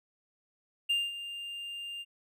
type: tone with ADSR envelope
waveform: triangle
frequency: 2800 Hz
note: F7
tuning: 4 cents sharp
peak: -23 dBFS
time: 0.89-2.05 s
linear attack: 13 ms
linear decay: 210 ms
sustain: -13 dB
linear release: 40 ms
effects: none